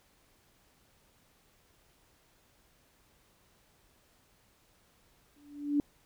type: tone with exponential growth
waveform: sine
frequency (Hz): 290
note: D4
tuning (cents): -22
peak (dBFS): -22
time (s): 5.36-5.8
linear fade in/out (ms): 1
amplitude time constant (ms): 95
effects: pink hiss -67 dBFS RMS until 6.05 s